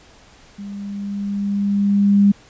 sine tone with level ramp, 201.2 Hz, G3, 45 cents sharp, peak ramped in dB -29 to -8 dBFS, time 0.58-2.32 s, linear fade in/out 10 ms, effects pink hiss -48 dBFS RMS until 2.49 s + resampled to 16000 Hz

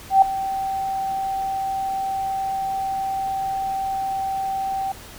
sine tone with ADSR envelope, 775 Hz, G5, 20 cents flat, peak -7 dBFS, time 0.1-4.92 s, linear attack 120 ms, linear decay 4 ms, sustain -15 dB, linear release 4 ms, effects pink hiss -41 dBFS RMS until 5.18 s

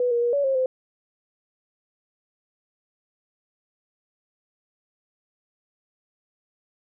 sine tone with pitch steps, 493.1 / 474.1 / 478.5 / 567 / 536 / 516 Hz, B4 / A#4 / A#4 / C#5 / C5 / C5, -3 / +29 / +45 / +39 / +42 / -24 cents, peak -19 dBFS, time 0-0.66 s, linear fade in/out 2 ms, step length 110 ms, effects none

